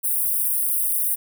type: high-pass noise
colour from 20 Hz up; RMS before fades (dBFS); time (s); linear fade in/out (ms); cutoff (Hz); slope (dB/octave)
white; -22; 0.03-1.16; 20; 8900; 96
effects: none